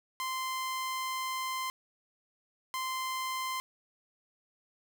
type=tone bursts at uneven times; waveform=sawtooth; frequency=1040 Hz; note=C6; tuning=11 cents flat; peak=-29 dBFS; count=2; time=0.2-1.7 / 2.74-3.6 s; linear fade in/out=0 ms; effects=none